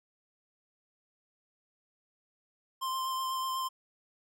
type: tone with vibrato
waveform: square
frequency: 1046.5 Hz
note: C6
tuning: in tune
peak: -32 dBFS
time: 2.81-3.69 s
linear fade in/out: 20 ms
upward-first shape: sine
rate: 8.1 Hz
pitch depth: 13 cents each way
effects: none